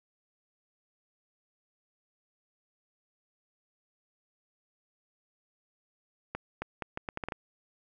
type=accelerating click train; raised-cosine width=0.5 ms; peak=-19 dBFS; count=9; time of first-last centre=6.35-7.322 s; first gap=270 ms; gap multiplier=0.75; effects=none